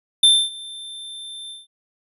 square tone with ADSR envelope, 3565 Hz, A7, 22 cents sharp, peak -9 dBFS, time 0.23-1.67 s, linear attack 5 ms, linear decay 260 ms, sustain -24 dB, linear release 170 ms, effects resampled to 32000 Hz

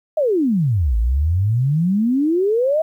sine exponential two-way sweep, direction down then up, 652 to 53.1 to 652 Hz, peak -14 dBFS, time 0.17-2.82 s, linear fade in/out 5 ms, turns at 0.97 s, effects 9-bit

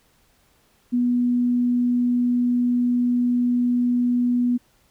sine tone, 244.3 Hz, B3, 19 cents flat, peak -17 dBFS, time 0.92-4.58 s, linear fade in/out 20 ms, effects pink hiss -61 dBFS RMS until 4.9 s

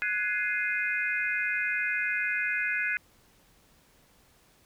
sine chord, Ab dominant seventh, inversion third, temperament equal with one note detuned, 1480 / 1678.6 / 2093 / 2489 Hz, Gb6 / Ab6 / C7 / Eb7, 0 / +18 / 0 / 0 cents, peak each -32 dBFS, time 0.02-2.97 s, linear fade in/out 0 ms, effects pink hiss -62 dBFS RMS until 4.65 s

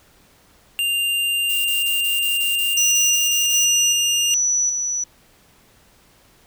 square tone with pitch glide, 2794 to 2818 Hz, F7 to F7, 0 to +15 cents, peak -19 dBFS, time 0.79-4.34 s, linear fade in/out 0 ms, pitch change +15 cents, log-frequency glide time 2.5-4.09 s
violet noise bursts, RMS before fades -28 dBFS, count 12, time 1.49-3.652 s, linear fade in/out 10 ms, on 160 ms, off 22 ms
sine tone with tremolo, 5920 Hz, F#8, in tune, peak -16 dBFS, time 2.77-5.04 s, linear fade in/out 5 ms, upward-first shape square, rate 1.3 Hz, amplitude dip 40%
effects pink hiss -54 dBFS RMS until 6.46 s

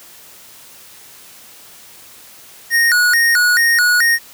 square tone with vibrato, 1646 Hz, G#6, 16 cents flat, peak -11 dBFS, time 2.7-4.19 s, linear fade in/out 50 ms, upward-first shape square, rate 2.3 Hz, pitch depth 210 cents each way, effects white hiss -41 dBFS RMS until 4.33 s + high-pass 60 Hz 12 dB/octave

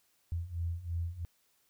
sine beating tone pair, 83 / 86 Hz, E2 / F2, +12 / -26 cents, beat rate 3 Hz, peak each -38 / -35 dBFS, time 0.32-1.25 s, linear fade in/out 0 ms, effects white hiss -72 dBFS RMS until 1.69 s

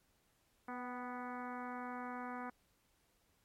harmonic tone with a mistuned harmonic, 246.9 Hz, B3, in tune, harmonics 1 / 2 / 3 / 4 / 5 / 6 / 7 / 8 / 9, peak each -46 / -52 / -48 / -49 / -50 / -52 / -57 / -59 / -60 dBFS, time 0.68-2.5 s, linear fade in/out 5 ms, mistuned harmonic 3, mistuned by +26 cents, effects pink hiss -75 dBFS RMS until 3.44 s + MP3 64 kbps

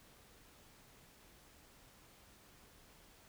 silence, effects pink hiss -63 dBFS RMS until 3.28 s

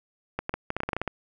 clicks, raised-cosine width 0.5 ms, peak -13 dBFS, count 12, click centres 0.39 / 0.494 / 0.54 / 0.704 / 0.766 / 0.804 / 0.834 / 0.89 / 0.932 / 0.966 / 1.016 / 1.077 s, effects none

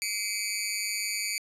15% pulse tone with amplitude modulation, 2291 Hz, D7, 44 cents flat, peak -18 dBFS, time 0.02-1.38 s, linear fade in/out 0 ms, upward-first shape sine, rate 210 Hz, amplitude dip 100%, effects resampled to 32000 Hz

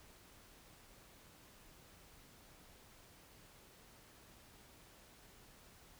silence, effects pink hiss -62 dBFS RMS until 5.99 s

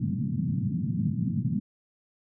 white band-pass noise, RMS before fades -28 dBFS, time 0-1.6 s, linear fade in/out 5 ms, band 100 to 230 Hz, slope 48 dB/octave, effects none

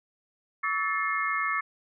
sine tone cluster, 1130 / 1297 / 1758 / 2145 Hz, C#6 / E6 / A6 / C7, +33 / -28 / -2 / +42 cents, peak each -31 dBFS, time 0.63-1.61 s, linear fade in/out 10 ms, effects none

